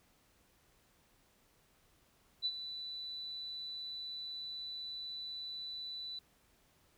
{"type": "tone with ADSR envelope", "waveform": "sine", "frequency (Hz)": 3978, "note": "B7", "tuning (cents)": 12, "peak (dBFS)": -30, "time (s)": [2.42, 6.19], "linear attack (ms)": 36, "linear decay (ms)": 53, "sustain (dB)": -11, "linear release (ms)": 4, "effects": ["pink hiss -70 dBFS RMS until 6.97 s"]}